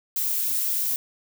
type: noise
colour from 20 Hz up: violet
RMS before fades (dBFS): -25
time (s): 0.16-0.96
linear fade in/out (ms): 2
effects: none